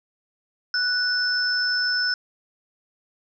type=tone pair together; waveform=sine; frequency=1480 / 5274 Hz; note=F#6 / E8; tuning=0 / 0 cents; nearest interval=octave + minor seventh; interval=2200 cents; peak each=-23 dBFS; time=0.74-2.14 s; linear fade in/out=2 ms; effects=none